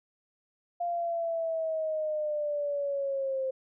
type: linear sweep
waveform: sine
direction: down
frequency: 698.5 to 523.3 Hz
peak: -28 dBFS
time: 0.8-3.51 s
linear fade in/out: 10 ms
effects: none